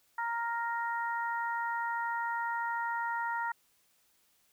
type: harmonic tone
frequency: 466.2 Hz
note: A#4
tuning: in tune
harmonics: 2 / 3 / 4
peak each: -33 / -37 / -39 dBFS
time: 0.18-3.52 s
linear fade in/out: 5 ms
effects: white hiss -70 dBFS RMS until 4.52 s